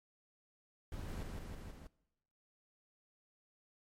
brown noise with echo, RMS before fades -44 dBFS, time 0.92-1.23 s, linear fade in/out 2 ms, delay 160 ms, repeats 4, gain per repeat -2 dB, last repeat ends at 1.87 s, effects noise-tail reverb RT60 0.9 s tail -21 dB re dry + MP3 64 kbps

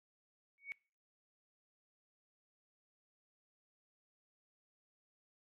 sine tone with exponential growth, 2233 Hz, C#7, 12 cents sharp, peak -36 dBFS, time 0.58-0.72 s, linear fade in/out 0 ms, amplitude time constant 30 ms, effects noise-tail reverb RT60 0.4 s tail -24 dB re dry + MP3 64 kbps

